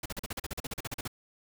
pink noise bursts, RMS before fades -36 dBFS, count 16, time 0.03-1.078 s, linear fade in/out 5 ms, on 28 ms, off 40 ms, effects none

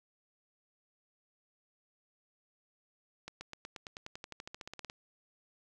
accelerating click train, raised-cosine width 0.2 ms, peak -26 dBFS, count 20, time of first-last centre 3.28-4.899 s, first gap 130 ms, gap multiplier 0.95, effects none

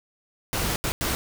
pink noise bursts at uneven times, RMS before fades -26 dBFS, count 3, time 0.53-0.76 / 0.84-0.92 / 1.01-1.15 s, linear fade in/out 0 ms, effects none

